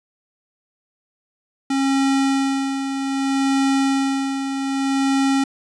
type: tone with tremolo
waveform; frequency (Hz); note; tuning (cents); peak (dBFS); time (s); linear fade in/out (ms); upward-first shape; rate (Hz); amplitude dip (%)
square; 271.8; C#4; -34; -16; 1.7-5.44; 5; sine; 0.63; 55
effects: resampled to 22050 Hz

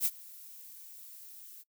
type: noise with ADSR envelope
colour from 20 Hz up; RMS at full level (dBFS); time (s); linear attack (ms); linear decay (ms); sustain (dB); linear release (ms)
violet; -27; 0-1.64; 54; 47; -23; 35
effects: noise-tail reverb RT60 0.1 s tail -21 dB re dry

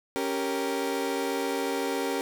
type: chord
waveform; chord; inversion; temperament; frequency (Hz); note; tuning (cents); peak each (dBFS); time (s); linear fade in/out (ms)
30% pulse; G diminished; second; equal; 277.2 / 392 / 466.2; Db4 / G4 / Bb4; 0 / 0 / 0; -29; 0.16-2.21; 0
effects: none

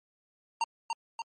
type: tone with echo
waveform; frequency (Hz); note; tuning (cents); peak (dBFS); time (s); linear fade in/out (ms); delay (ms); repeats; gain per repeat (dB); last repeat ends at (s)
square; 920; A#5; -23; -26; 0.61-0.64; 2; 290; 2; -4; 1.22
effects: MP3 32 kbps

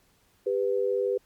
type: tone pair together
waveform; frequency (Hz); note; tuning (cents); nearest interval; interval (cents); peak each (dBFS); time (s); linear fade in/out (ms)
sine; 397.3 / 495.7; G4 / B4; +23 / +6; major third; 383; -26; 0.46-1.18; 10
effects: pink hiss -65 dBFS RMS until 1.25 s + MP3 96 kbps

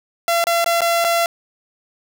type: tone with dropouts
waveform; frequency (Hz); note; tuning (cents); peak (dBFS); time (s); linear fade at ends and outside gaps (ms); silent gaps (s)
sawtooth; 680; F5; -46; -11; 0.28-1.26; 1; 0.441-0.469 / 0.644-0.661 / 0.807-0.817 / 1.043-1.047
effects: none

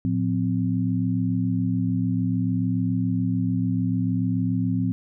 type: tone cluster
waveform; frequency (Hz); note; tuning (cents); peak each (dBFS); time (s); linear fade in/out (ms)
sine; 112.1 / 179 / 259.6; A2 / F3 / C4; +33 / +43 / -13; -25; 0.05-4.92; 0
effects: none

